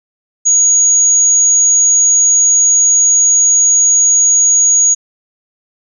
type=tone; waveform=sine; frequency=6700 Hz; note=G#8; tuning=14 cents sharp; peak=-6 dBFS; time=0.45-4.95 s; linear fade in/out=20 ms; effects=none